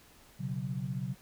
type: chord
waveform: sine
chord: B suspended second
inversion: none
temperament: just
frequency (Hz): 123.47 / 138.9 / 185.21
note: B2 / C#3 / F#3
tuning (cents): 0 / +4 / +2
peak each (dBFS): -38 / -36 / -38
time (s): 0.39-1.15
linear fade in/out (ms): 20
effects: pink hiss -59 dBFS RMS until 1.21 s